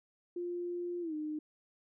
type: tone with pitch glide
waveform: sine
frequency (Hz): 350.7 to 305.3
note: F4 to D#4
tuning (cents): +7 to -33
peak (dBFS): -35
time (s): 0.36-1.39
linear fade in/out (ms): 5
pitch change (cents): -240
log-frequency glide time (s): 1.01-1.14
effects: none